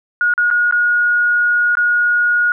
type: tone with dropouts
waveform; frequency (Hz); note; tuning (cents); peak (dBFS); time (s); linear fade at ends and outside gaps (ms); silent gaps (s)
sine; 1443; F#6; -44; -11; 0.21-2.52; 1; 0.338-0.378 / 0.503-0.511 / 0.711-0.724 / 1.753-1.771
effects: none